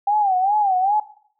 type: tone with vibrato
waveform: sine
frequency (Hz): 789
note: G5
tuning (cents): +11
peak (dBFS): -15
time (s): 0.07-1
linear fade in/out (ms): 5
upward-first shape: sine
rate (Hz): 2.5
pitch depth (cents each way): 130
effects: noise-tail reverb RT60 0.6 s tail -17 dB re dry